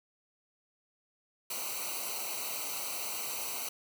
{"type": "noise with comb filter", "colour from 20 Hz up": "white", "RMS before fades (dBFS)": -37, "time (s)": [1.5, 3.69], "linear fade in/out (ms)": 5, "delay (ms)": 0.58, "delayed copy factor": -1, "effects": []}